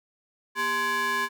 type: ring-modulated tone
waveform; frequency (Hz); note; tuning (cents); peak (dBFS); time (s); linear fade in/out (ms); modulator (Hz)
square; 320; D#4; +49; -22; 0.55-1.29; 50; 1360
effects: none